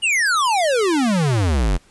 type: exponential sweep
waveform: square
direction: down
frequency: 2960 to 41.25 Hz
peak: -16 dBFS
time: 0.02-1.78 s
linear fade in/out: 20 ms
effects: pink hiss -54 dBFS RMS until 1.9 s + resampled to 24000 Hz